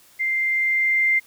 sine tone with level ramp, 2093 Hz, C7, in tune, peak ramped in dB -20 to -15 dBFS, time 0.19-1.2 s, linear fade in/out 20 ms, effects white hiss -53 dBFS RMS until 1.26 s

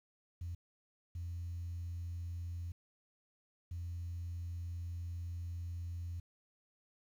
sine tone bursts at uneven times, 86.2 Hz, F2, 22 cents flat, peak -38 dBFS, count 3, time 0.41-0.55 / 1.15-2.72 / 3.71-6.2 s, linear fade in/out 5 ms, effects tanh soft clip ceiling -35 dBFS + 11-bit

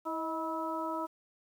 harmonic tone with a mistuned harmonic, 324.6 Hz, E4, 27 cents flat, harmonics 1 / 2 / 3 / 4, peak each -38 / -39 / -37 / -39 dBFS, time 0.05-1.07 s, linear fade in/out 20 ms, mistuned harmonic 2, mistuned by -43 cents, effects 10-bit

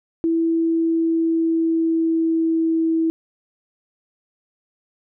sine tone with pitch glide, 329.6 to 325.3 Hz, E4 to E4, 0 to -23 cents, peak -16 dBFS, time 0.24-3.1 s, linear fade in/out 0 ms, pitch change -23 cents, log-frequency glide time 0.39-2.9 s, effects none

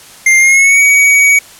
square tone with pitch glide, 2105 to 2256 Hz, C7 to C#7, +10 to +30 cents, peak -5 dBFS, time 0.26-1.39 s, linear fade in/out 5 ms, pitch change +120 cents, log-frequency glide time 0.38-0.81 s, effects white hiss -36 dBFS RMS until 1.59 s + low-pass 11000 Hz 12 dB/octave

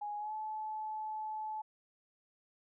sine tone with pitch glide, 830.6 to 863.9 Hz, G#5 to A5, 0 to -32 cents, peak -37 dBFS, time 0.01-1.62 s, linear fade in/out 10 ms, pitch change +68 cents, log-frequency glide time 0.18-0.33 s, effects none

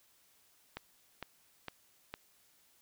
click train, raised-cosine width 0.3 ms, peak -24 dBFS, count 4, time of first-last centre 0.77-2.14 s, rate 2.19 Hz, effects white hiss -68 dBFS RMS until 2.81 s

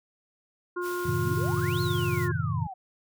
harmonic tone, 355.2 Hz, F4, 29 cents sharp, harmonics 1 / 3 / 4, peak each -30 / -35 / -36 dBFS, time 0.76-2.32 s, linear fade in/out 10 ms
white noise, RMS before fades -43 dBFS, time 0.81-2.29 s, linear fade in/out 50 ms
sine chord, F# diminished seventh, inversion none, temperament just, 92.5 / 111 / 133.2 / 159.84 Hz, F#2 / A2 / C3 / Eb3, 0 / +16 / +31 / +47 cents, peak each -32 / -31 / -31 / -31 dBFS, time 1.05-2.67 s, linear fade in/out 10 ms
sine exponential two-way sweep, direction up then down, 177 to 4351 to 726 Hz, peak -36 dBFS, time 1.23-2.74 s, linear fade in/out 10 ms, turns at 1.81 s
effects none

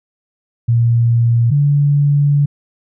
sine tone pair in turn, 117.4 / 143.91 Hz, A#2 / D3, +13 / -35 cents, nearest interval major third, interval 352 cents, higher second, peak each -9 dBFS, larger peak neither, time 0.68-1.51 / 1.51-2.46 s, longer second, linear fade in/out 10 ms, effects none

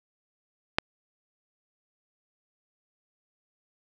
click, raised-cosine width 0.3 ms, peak -5 dBFS, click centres 0.785 s, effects none

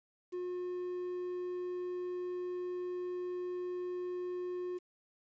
triangle tone with quantisation, 359.5 Hz, F#4, 50 cents flat, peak -34 dBFS, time 0.32-4.79 s, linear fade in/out 20 ms, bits 10, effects resampled to 16000 Hz

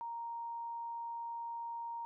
sine tone, 932.3 Hz, A#5, in tune, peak -39 dBFS, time 0.01-2.05 s, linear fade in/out 0 ms, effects none

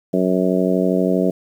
harmonic tone, 92.5 Hz, F#2, in tune, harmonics 2 / 3 / 4 / 5 / 6 / 7, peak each -19 / -21 / -22 / -23 / -24 / -24 dBFS, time 0.13-1.31 s, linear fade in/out 10 ms, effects 8-bit

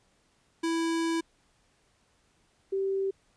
square / sine tone pair in turn, 329.9 / 388.3 Hz, E4 / G4, +1 / -16 cents, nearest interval minor third, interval 283 cents, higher second, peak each -27 / -26 dBFS, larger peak second, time 0.63-1.21 / 2.72-3.11 s, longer first, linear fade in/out 10 ms, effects pink hiss -68 dBFS RMS until 3.36 s + resampled to 22050 Hz

